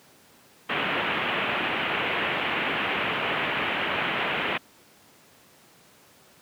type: low-pass noise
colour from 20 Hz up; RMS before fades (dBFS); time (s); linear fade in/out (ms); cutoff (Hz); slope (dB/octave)
white; -27; 0.69-4.58; 10; 3000; 48
effects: pink hiss -55 dBFS RMS until 6.41 s + high-pass 150 Hz 12 dB/octave